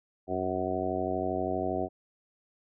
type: harmonic tone with a mistuned harmonic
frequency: 92.5 Hz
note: F#2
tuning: in tune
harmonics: 1 / 2 / 3 / 4 / 5 / 6 / 7 / 8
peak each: -40 / -40 / -36 / -34 / -38 / -40 / -34 / -35 dBFS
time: 0.27-1.89 s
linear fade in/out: 50 ms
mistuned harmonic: 1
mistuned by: -140 cents
effects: none